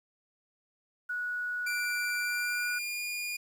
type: tone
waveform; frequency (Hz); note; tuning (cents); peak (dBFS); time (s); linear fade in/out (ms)
sine; 1465; F#6; -18; -31; 1.09-2.79; 10
type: tone with pitch glide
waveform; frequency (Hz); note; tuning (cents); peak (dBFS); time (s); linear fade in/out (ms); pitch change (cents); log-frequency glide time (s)
sawtooth; 2349 to 2428; D7 to D#7; 0 to -43; -30; 1.66-3.37; 10; +57; 2.2-3.02
effects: 10-bit